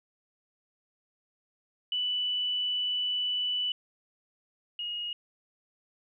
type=tone pair in turn; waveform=sine; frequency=2974 / 2876 Hz; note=F#7 / F#7; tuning=+8 / -50 cents; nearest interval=minor second; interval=58 cents; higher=first; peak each=-27 / -32 dBFS; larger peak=first; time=1.92-3.72 / 4.79-5.13 s; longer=first; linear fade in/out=2 ms; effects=none